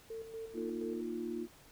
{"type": "tone with tremolo", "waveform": "sine", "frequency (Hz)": 449.1, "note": "A4", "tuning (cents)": 35, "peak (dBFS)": -40, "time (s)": [0.1, 1.01], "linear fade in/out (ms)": 5, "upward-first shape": "square", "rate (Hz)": 4.2, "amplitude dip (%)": 55}
{"type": "chord", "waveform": "sine", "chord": "Bb suspended fourth", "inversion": "none", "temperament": "equal", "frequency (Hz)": [233.1, 311.1, 349.2], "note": ["Bb3", "Eb4", "F4"], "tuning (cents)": [0, 0, 0], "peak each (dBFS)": [-41, -43, -39], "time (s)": [0.53, 1.48], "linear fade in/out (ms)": 50}
{"effects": ["pink hiss -60 dBFS RMS until 1.71 s"]}